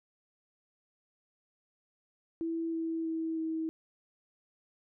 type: tone with pitch steps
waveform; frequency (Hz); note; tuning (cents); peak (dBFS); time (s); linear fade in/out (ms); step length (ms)
sine; 329.6 / 326.8 / 323.9 / 321.1; E4 / E4 / E4 / E4; 0 / -15 / -30 / -45; -31; 2.41-3.69; 0; 320
effects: none